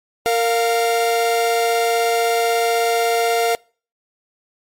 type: tone pair together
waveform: 45% pulse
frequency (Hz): 461.3 / 700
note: A#4 / F5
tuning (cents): -18 / +4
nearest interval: perfect fifth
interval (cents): 722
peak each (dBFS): -18 / -18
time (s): 0.26-3.55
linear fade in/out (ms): 0
effects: noise-tail reverb RT60 0.4 s tail -26 dB re dry + MP3 64 kbps